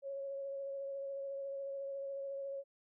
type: tone with vibrato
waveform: sine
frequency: 551 Hz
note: C#5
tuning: 11 cents flat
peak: -39 dBFS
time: 0.02-2.64 s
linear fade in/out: 50 ms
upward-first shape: sine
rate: 14 Hz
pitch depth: 17 cents each way
effects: none